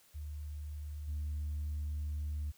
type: tone with level steps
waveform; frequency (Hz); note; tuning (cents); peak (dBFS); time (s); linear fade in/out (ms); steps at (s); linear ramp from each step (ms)
sine; 74.6; D2; +28; -39 / -33; 0.14-2.52; 20; 1.07; 20
effects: tanh soft clip ceiling -32 dBFS + white hiss -65 dBFS RMS until 2.57 s